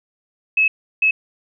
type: tone bursts at uneven times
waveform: sine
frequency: 2585 Hz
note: E7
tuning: 34 cents flat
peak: -12 dBFS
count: 2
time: 0.57-0.68 / 1.02-1.11 s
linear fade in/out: 5 ms
effects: none